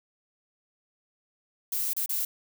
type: noise with dropouts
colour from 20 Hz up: violet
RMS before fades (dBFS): -29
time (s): 1.72-2.25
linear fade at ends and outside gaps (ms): 5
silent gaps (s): 1.934-1.965 / 2.061-2.092
effects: none